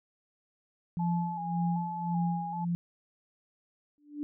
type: tone with tremolo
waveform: sine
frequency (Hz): 172.4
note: F3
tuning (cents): -22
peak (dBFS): -26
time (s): 0.97-2.75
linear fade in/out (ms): 0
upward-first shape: sine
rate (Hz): 1.8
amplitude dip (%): 80
type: tone with vibrato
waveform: sine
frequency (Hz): 842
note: G#5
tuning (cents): +24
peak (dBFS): -34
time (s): 0.99-2.65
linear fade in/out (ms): 10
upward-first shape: square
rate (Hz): 1.3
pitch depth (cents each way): 40
type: tone with exponential growth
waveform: sine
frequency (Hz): 293.8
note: D4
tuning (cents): +1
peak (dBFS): -29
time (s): 3.98-4.23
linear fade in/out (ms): 0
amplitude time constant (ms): 54
effects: none